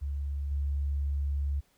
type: tone with level steps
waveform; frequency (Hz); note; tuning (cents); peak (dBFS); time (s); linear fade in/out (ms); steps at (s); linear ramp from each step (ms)
sine; 70.7; C#2; +35; -30 / -27; 0.01-1.61; 20; 0.51; 5
effects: pink hiss -68 dBFS RMS until 1.77 s